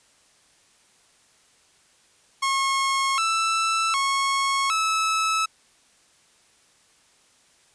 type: tone with pitch steps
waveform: sawtooth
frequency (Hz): 1086 / 1324 / 1096 / 1303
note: C#6 / E6 / C#6 / E6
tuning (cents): -36 / +7 / -20 / -20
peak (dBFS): -17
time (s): 2.42-5.46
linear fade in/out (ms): 10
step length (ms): 760
effects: white hiss -59 dBFS RMS until 7.74 s + resampled to 22050 Hz